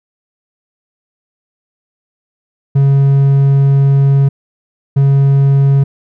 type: tone pair in turn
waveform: triangle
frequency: 138.3 / 138.3 Hz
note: C#3 / C#3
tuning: -4 / -4 cents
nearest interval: unison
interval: 0 cents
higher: neither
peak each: -4 dBFS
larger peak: neither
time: 2.75-4.29 / 4.96-5.84 s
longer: first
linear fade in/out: 10 ms
effects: none